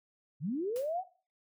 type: linear sweep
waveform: sine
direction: up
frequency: 123.47 to 775 Hz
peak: -31 dBFS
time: 0.4-1.04 s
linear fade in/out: 50 ms
type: noise with exponential decay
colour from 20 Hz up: white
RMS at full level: -46 dBFS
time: 0.76-0.97 s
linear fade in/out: 0 ms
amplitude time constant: 44 ms
effects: noise-tail reverb RT60 0.4 s tail -18 dB re dry